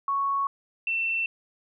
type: tone pair in turn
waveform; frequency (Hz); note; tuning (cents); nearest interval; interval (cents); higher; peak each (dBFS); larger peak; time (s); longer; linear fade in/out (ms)
sine; 1108.7 / 2688; C#6 / E7; 0 / +33; octave + minor third; 1533; second; -23 / -24; first; 0.08-0.47 / 0.87-1.26; neither; 2
effects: none